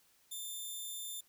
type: tone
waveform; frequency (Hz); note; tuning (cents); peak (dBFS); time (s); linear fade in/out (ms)
10% pulse; 3565; A7; +22; -33; 0.31-1.21; 10
effects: white hiss -69 dBFS RMS until 1.28 s